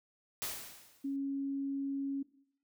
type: noise with exponential decay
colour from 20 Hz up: white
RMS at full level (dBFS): -36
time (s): 0.42-1.16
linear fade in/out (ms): 0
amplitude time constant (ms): 160
type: tone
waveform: sine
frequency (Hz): 275.8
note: C#4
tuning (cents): -9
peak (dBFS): -33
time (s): 1.04-2.23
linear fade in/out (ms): 10
effects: noise-tail reverb RT60 0.6 s tail -17 dB re dry